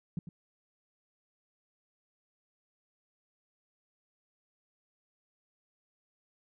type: tone with echo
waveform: sine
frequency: 167.6 Hz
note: E3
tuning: 29 cents sharp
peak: -30 dBFS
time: 0.17-0.19 s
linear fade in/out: 2 ms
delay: 100 ms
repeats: 1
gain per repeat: -11 dB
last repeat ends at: 0.29 s
effects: none